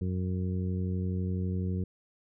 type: harmonic tone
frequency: 92 Hz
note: F#2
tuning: 9 cents flat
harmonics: 1 / 2 / 3 / 4 / 5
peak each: -30 / -33 / -44 / -42 / -45 dBFS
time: 0.01-1.84 s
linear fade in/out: 5 ms
effects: none